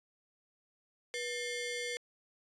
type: ring-modulated tone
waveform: sawtooth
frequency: 1306 Hz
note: E6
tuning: 17 cents flat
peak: -29 dBFS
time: 1.14-1.97 s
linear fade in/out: 0 ms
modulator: 821 Hz
effects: resampled to 22050 Hz